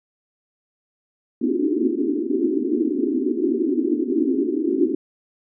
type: band-pass noise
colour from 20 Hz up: white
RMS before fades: -21 dBFS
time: 1.41-4.95 s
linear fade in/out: 5 ms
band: 240 to 390 Hz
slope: 96 dB/octave
effects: none